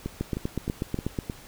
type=two click trains; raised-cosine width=3 ms; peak=-17 / -14 dBFS; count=5 / 9; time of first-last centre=0.06-1.298 / 0.21-1.188 s; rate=3.23 / 8.18 Hz; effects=pink hiss -48 dBFS RMS until 1.47 s